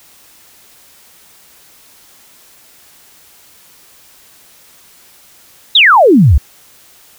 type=exponential sweep; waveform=sine; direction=down; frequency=3951 to 59.7 Hz; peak=-3 dBFS; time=5.75-6.38 s; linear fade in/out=5 ms; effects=white hiss -44 dBFS RMS until 7.18 s